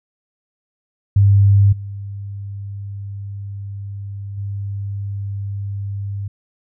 sine tone with level steps, 99.9 Hz, G2, 33 cents sharp, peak -8 / -26 / -22 dBFS, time 1.16-6.28 s, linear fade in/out 5 ms, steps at 1.72 / 4.37 s, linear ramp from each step 10 ms, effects none

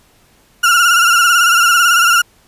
35% pulse tone with vibrato, 1399 Hz, F6, 3 cents sharp, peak -6 dBFS, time 0.63-2.22 s, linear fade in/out 10 ms, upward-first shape sine, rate 18 Hz, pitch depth 64 cents each way, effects pink hiss -51 dBFS RMS until 2.47 s + resampled to 32000 Hz

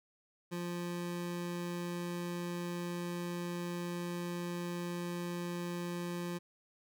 25% pulse tone, 174.5 Hz, F3, 1 cent flat, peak -33 dBFS, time 0.51-6.39 s, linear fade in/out 20 ms, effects none

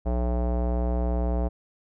square tone with low-pass filter, 60.6 Hz, B1, 32 cents flat, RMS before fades -25 dBFS, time 0.05-1.49 s, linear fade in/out 20 ms, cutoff 680 Hz, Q 2.5, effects none

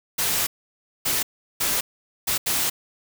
white noise bursts at uneven times, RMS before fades -23 dBFS, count 5, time 0.18-0.47 / 1.05-1.23 / 1.6-1.81 / 2.27-2.38 / 2.46-2.7 s, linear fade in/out 10 ms, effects none

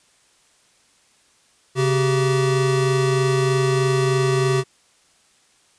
square tone pair together, 135.5 / 383.3 Hz, C#3 / G4, -39 / -39 cents, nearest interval octave + tritone, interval 1800 cents, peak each -20 dBFS, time 1.75-4.64 s, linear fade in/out 50 ms, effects white hiss -58 dBFS RMS until 5.78 s + resampled to 22050 Hz

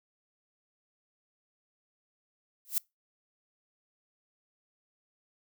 violet noise with exponential growth, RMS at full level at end -24 dBFS, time 2.65-2.78 s, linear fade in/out 0 ms, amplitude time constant 27 ms, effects noise-tail reverb RT60 0.2 s tail -25 dB re dry

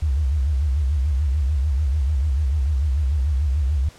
sine tone with vibrato, 70.7 Hz, C#2, 35 cents sharp, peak -17 dBFS, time 0.02-3.89 s, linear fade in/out 5 ms, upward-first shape sine, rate 6.8 Hz, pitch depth 180 cents each way, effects pink hiss -47 dBFS RMS until 3.98 s + low-pass 9000 Hz 12 dB/octave

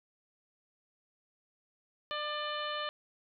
harmonic tone with a mistuned harmonic, 598 Hz, D5, 31 cents sharp, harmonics 1 / 2 / 3 / 4 / 5 / 6 / 7, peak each -40 / -38 / -42 / -48 / -41 / -45 / -48 dBFS, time 2.11-2.89 s, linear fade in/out 0 ms, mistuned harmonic 3, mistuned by -25 cents, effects none

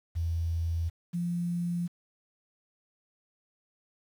sine tone pair in turn, 83.3 / 173.47 Hz, E2 / F3, +19 / -11 cents, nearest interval octave + minor second, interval 1270 cents, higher second, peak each -27 / -28 dBFS, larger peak first, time 0.15-0.9 / 1.13-1.88 s, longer neither, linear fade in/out 20 ms, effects 9-bit

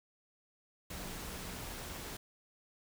sine tone in noise, 183.8 Hz, F#3, 11 cents flat, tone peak -52 dBFS, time 0.9-1.61 s, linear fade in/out 5 ms, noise pink, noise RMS -44 dBFS, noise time 0.9-2.17 s, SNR -11 dB, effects none

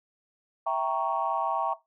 sine chord, E diminished seventh, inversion none, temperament equal, 659.3 / 784 / 932.3 / 1108.7 Hz, E5 / G5 / Bb5 / Db6, 0 / 0 / 0 / 0 cents, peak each -30 dBFS, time 0.66-1.74 s, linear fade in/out 10 ms, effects noise-tail reverb RT60 0.2 s tail -17 dB re dry + tanh soft clip ceiling -15 dBFS

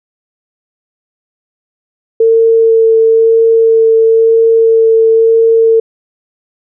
sine tone with vibrato, 451.3 Hz, A4, 44 cents sharp, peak -4 dBFS, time 2.2-5.8 s, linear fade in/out 5 ms, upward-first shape sine, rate 1 Hz, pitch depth 10 cents each way, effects none

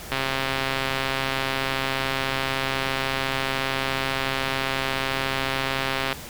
click train, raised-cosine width 0.3 ms, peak -8 dBFS, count 806, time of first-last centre 0.12-6.127 s, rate 134 Hz, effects pink hiss -38 dBFS RMS until 6.29 s

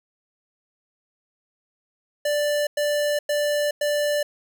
square tone bursts, 588 Hz, D5, 2 cents sharp, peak -21 dBFS, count 4, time 2.25-4.23 s, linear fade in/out 5 ms, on 420 ms, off 100 ms, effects none

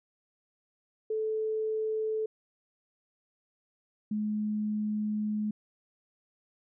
sine tone pair in turn, 436.3 / 211.9 Hz, A4 / G#3, -15 / +35 cents, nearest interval octave + minor second, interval 1250 cents, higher first, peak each -28 dBFS, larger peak neither, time 1.1-2.26 / 4.11-5.51 s, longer second, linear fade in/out 5 ms, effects none

